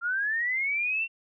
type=linear sweep; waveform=sine; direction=up; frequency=1369 to 2739 Hz; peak=-25 dBFS; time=0.01-1.08 s; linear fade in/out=50 ms; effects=none